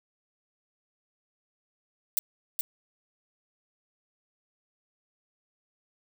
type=noise with echo; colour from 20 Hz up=violet; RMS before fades=-25 dBFS; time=2.17-2.19 s; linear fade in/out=0 ms; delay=420 ms; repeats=1; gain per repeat=-4 dB; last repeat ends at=2.61 s; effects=none